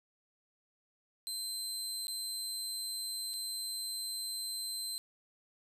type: tone with dropouts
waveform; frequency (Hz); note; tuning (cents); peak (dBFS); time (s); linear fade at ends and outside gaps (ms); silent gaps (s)
25% pulse; 4100; C8; -36; -32; 1.27-4.98; 0; 2.07-2.081 / 3.334-3.338
effects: none